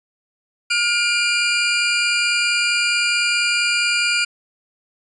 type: tone pair together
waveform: 25% pulse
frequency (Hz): 1421.1 / 2390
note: F6 / D7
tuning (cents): +30 / +30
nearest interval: major sixth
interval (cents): 900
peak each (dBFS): -17 / -14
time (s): 0.7-4.25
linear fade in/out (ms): 10
effects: resampled to 24000 Hz